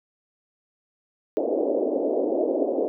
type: band-pass noise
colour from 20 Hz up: white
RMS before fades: -24 dBFS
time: 1.37-2.88 s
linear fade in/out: 0 ms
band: 270 to 620 Hz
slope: 48 dB/octave
effects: none